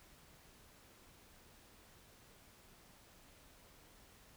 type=silence; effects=pink hiss -63 dBFS RMS until 4.36 s